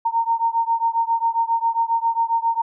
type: beating tone pair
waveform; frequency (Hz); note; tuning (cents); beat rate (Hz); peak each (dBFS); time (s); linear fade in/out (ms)
sine; 916 / 923.4; A#5 / A#5; -31 / -17; 7.4; -20 / -21; 0.05-2.62; 10
effects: none